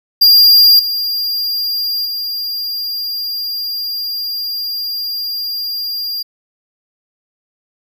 square tone with level steps, 4795 Hz, D8, 35 cents sharp, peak -5 / -16 / -19 dBFS, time 0.21-6.23 s, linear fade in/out 10 ms, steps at 0.79 / 2.05 s, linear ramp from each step 5 ms, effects none

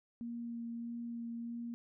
sine tone with vibrato, 234.3 Hz, A#3, 9 cents sharp, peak -39 dBFS, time 0.21-1.74 s, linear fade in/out 0 ms, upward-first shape sine, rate 1.6 Hz, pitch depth 11 cents each way, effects none

